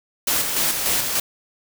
white noise with tremolo, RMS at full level -20 dBFS, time 0.27-1.2 s, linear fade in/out 5 ms, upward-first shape square, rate 3.4 Hz, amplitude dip 40%, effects none

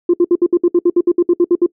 sine tone bursts, 349.2 Hz, F4, in tune, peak -6 dBFS, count 15, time 0.09-1.663 s, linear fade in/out 5 ms, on 47 ms, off 62 ms, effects noise-tail reverb RT60 0.1 s tail -22 dB re dry + tanh soft clip ceiling -4 dBFS

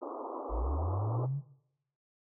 pink band-pass noise, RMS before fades -40 dBFS, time 0.01-1.27 s, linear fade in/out 20 ms, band 270 to 1200 Hz, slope 96 dB/octave
sine linear sweep, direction up, 46.66 to 145.9 Hz, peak -30 dBFS, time 0.49-1.42 s, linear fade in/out 50 ms
effects noise-tail reverb RT60 0.8 s tail -19 dB re dry

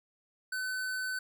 sine tone with hard clipping, 1514 Hz, F#6, 39 cents sharp, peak -34 dBFS, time 0.52-1.19 s, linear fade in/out 5 ms, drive 18 dB, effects none

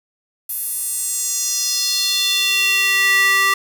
square tone with high-pass filter sweep, 390.6 Hz, G4, 6 cents flat, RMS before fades -18 dBFS, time 0.49-3.54 s, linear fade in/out 5 ms, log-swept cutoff 12000 to 1500 Hz, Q 3.2, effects 7-bit

